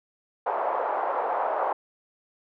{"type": "band-pass noise", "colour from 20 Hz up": "white", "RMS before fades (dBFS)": -27, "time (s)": [0.46, 1.73], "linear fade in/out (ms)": 5, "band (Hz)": [550, 960], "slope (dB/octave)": 24, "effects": []}